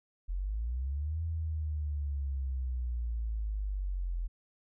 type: linear two-way sweep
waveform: sine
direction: up then down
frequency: 41.7 to 82.7 to 41.7 Hz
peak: -31 dBFS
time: 0.28-4.28 s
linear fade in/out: 20 ms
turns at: 1.23 s
effects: none